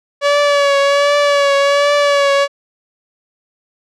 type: tone with vibrato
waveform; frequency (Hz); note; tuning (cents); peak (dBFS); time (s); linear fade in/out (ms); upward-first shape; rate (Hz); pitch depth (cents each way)
sawtooth; 569; C#5; +45; -6; 0.21-2.48; 50; triangle; 1.3; 38
effects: low-pass 5000 Hz 12 dB/octave